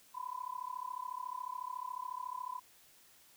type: tone with amplitude modulation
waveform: sine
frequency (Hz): 1003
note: B5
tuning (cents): +26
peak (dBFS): -35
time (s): 0.14-2.6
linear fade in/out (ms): 20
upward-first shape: sine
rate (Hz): 34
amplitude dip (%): 95
effects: white hiss -63 dBFS RMS until 3.36 s